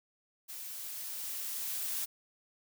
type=noise with level ramp; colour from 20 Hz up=blue; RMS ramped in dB=-44 to -35 dBFS; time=0.48-2.06 s; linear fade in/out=20 ms; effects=none